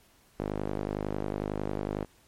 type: tone with band-pass filter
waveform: sawtooth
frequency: 51 Hz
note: G#1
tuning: 31 cents flat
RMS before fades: -33 dBFS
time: 0.39-2.05 s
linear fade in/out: 10 ms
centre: 420 Hz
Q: 0.92
effects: pink hiss -62 dBFS RMS until 2.27 s + MP3 64 kbps